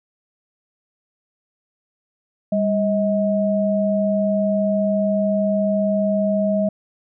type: tone pair together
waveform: sine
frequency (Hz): 199.7 / 634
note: G3 / D#5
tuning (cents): +32 / +32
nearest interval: octave + minor sixth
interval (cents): 2000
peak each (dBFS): -19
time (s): 2.52-6.69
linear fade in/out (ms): 5
effects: none